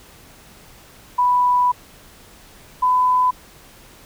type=tone pair in turn; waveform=sine; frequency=987.8 / 1003.9 Hz; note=B5 / B5; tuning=0 / +28 cents; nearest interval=unison; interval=28 cents; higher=second; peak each=-13 dBFS; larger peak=neither; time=1.18-1.72 / 2.82-3.31 s; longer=first; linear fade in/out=10 ms; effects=pink hiss -46 dBFS RMS until 4.05 s